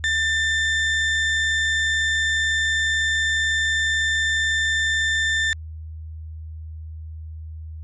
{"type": "tone", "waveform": "35% pulse", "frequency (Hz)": 1786, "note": "A6", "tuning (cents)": 25, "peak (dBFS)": -17, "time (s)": [0.04, 5.53], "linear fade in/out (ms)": 0, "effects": ["added 79 Hz sine -32 dBFS peak until 7.83 s", "resampled to 16000 Hz"]}